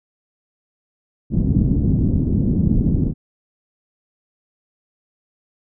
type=low-pass noise; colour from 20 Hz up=white; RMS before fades=-17 dBFS; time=1.3-3.14 s; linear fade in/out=50 ms; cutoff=240 Hz; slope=24 dB/octave; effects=none